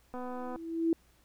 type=click train; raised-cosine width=1 ms; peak=-28 dBFS; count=106; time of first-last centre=0.14-0.56 s; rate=250 Hz
type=tone with exponential growth; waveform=sine; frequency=329.6 Hz; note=E4; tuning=in tune; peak=-22 dBFS; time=0.24-0.93 s; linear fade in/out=1 ms; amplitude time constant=150 ms
effects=added 60 Hz sine -67 dBFS peak until 1.24 s + pink hiss -67 dBFS RMS until 1.24 s